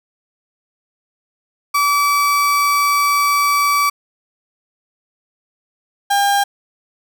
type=tone pair in turn; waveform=35% pulse; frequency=1151 / 803.4 Hz; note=D6 / G5; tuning=-35 / +42 cents; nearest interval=tritone; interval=623 cents; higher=first; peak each=-11 dBFS; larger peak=neither; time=1.74-3.9 / 6.1-6.44 s; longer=first; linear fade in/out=10 ms; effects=none